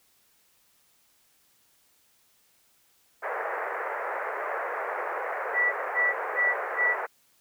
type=band-pass noise; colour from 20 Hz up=pink; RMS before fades=-32 dBFS; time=3.22-7.07 s; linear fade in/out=20 ms; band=440 to 2000 Hz; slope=48 dB/octave
type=tone bursts; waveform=sine; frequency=1958 Hz; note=B6; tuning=15 cents flat; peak=-21 dBFS; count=4; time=5.53-6.96 s; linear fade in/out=50 ms; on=200 ms; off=210 ms
effects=white hiss -65 dBFS RMS until 7.4 s